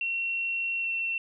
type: tone with pitch glide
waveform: sine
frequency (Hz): 2726 to 2707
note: F7 to E7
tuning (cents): -43 to +45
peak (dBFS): -27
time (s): 0.01-1.18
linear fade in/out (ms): 2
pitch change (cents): -12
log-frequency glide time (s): 0.81-0.86
effects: none